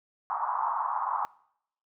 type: band-pass noise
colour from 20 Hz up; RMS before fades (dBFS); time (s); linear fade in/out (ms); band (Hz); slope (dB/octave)
white; -30; 0.3-1.25; 0; 850 to 1100; 48
effects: noise-tail reverb RT60 0.7 s tail -23 dB re dry